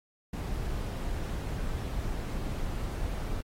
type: noise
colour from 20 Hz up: brown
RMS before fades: -33 dBFS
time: 0.33-3.41 s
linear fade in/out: 5 ms
effects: AAC 48 kbps